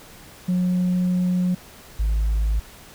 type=tone pair in turn; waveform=sine; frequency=180.8 / 53.54 Hz; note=F#3 / A1; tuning=-40 / -47 cents; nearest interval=octave + major sixth; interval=2107 cents; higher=first; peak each=-16 dBFS; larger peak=neither; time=0.48-1.55 / 1.99-2.6 s; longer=first; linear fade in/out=10 ms; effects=tanh soft clip ceiling -16 dBFS + pink hiss -45 dBFS RMS until 2.94 s